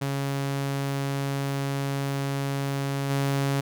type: tone with level steps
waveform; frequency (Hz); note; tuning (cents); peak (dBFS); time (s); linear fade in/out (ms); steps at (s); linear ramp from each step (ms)
sawtooth; 138.59; C#3; 0; -22 / -19; 0.01-3.61; 10; 3.09; 20
effects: none